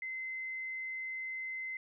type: tone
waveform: sine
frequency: 2060 Hz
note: C7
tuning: 28 cents flat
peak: -37 dBFS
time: 0.02-1.77 s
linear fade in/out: 2 ms
effects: none